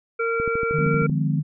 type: harmonic tone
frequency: 460 Hz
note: A#4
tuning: 23 cents flat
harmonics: 1 / 3 / 5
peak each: -23 / -25 / -30 dBFS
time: 0.19-1.07 s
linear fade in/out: 10 ms
type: click train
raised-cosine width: 3 ms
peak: -18 dBFS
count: 10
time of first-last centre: 0.4-1.098 s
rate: 12.9 Hz
type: tone with vibrato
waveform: sine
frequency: 151 Hz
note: D3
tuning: 48 cents sharp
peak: -21 dBFS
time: 0.73-1.43 s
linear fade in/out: 20 ms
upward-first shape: sine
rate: 4.7 Hz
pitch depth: 12 cents each way
type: chord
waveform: sine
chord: F minor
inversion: none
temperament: equal with one note detuned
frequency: 174.61 / 207.7 / 256.8 Hz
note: F3 / Ab3 / C4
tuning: 0 / 0 / -32 cents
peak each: -26 / -28 / -29 dBFS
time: 0.79-1.4 s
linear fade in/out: 10 ms
effects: none